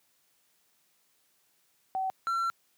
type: tone pair in turn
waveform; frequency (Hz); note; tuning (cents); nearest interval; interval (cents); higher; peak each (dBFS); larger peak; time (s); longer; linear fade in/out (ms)
sine / triangle; 761 / 1355.9; F#5 / E6; +48 / +48; minor seventh; 1000; second; -28 / -25; second; 1.95-2.1 / 2.27-2.5; second; 0
effects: white hiss -70 dBFS RMS until 2.77 s + high-pass 100 Hz 12 dB/octave

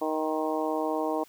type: harmonic tone with a mistuned harmonic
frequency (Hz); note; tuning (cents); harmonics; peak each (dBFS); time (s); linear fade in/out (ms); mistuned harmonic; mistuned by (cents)
156.5; D#3; +10; 2 / 3 / 4 / 5 / 6 / 7; -31 / -32 / -32 / -34 / -35 / -38; 0.01-1.24; 10; 7; -34
effects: white hiss -57 dBFS RMS until 1.28 s

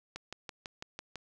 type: click train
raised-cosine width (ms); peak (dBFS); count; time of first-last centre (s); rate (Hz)
0.2; -23; 7; 0.16-1.157; 6.02
effects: none

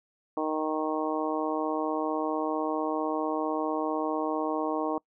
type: harmonic tone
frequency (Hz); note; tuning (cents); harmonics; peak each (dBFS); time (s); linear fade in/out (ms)
155.56; D#3; 0; 2 / 3 / 4 / 5 / 6 / 7; -31 / -33 / -34 / -35 / -36 / -36; 0.37-4.98; 2
effects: noise-tail reverb RT60 0.1 s tail -25 dB re dry

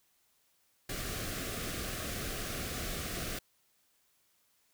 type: band-stop noise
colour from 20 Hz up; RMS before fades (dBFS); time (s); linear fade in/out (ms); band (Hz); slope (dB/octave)
pink; -38; 0.89-3.39; 5; 760 to 1100; 96
effects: white hiss -72 dBFS RMS until 4.73 s

